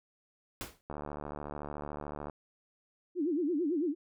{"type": "noise with exponential decay", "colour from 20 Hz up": "pink", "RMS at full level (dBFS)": -36, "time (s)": [0.61, 0.81], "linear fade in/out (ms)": 0, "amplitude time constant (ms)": 42}
{"type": "click train", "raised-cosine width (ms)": 1, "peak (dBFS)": -26, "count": 104, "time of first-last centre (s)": [0.9, 2.298], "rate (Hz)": 73.7}
{"type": "tone with vibrato", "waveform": "sine", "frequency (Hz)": 320, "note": "D#4", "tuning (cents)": 49, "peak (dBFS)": -28, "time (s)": [3.15, 3.95], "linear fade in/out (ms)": 50, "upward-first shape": "sine", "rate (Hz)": 9, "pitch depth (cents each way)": 230}
{"effects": []}